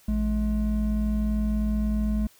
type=tone pair together; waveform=triangle; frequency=56.34 / 212.2 Hz; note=A1 / G#3; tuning=+42 / +38 cents; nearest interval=octave + major seventh; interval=2296 cents; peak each=-23 dBFS; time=0.08-2.27 s; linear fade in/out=5 ms; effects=white hiss -57 dBFS RMS until 2.39 s